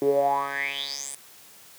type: tone with band-pass filter sweep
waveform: 10% pulse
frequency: 139.6 Hz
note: C#3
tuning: 13 cents sharp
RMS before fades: -26 dBFS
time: 0.02-1.15 s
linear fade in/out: 0 ms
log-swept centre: 350 to 9400 Hz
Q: 8.3
effects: white hiss -50 dBFS RMS until 1.78 s + high-pass 80 Hz 12 dB/octave